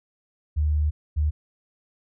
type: tone pair in turn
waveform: sine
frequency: 75.4 / 75.4 Hz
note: D2 / D2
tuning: +46 / +46 cents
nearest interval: unison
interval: 0 cents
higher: neither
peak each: -19 / -19 dBFS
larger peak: neither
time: 0.56-0.91 / 1.16-1.31 s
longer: first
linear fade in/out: 20 ms
effects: none